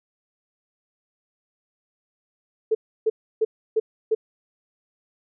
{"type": "tone bursts", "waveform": "sine", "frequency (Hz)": 440, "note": "A4", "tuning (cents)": 0, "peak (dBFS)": -16, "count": 5, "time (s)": [2.71, 4.15], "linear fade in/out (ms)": 10, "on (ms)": 40, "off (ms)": 310, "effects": []}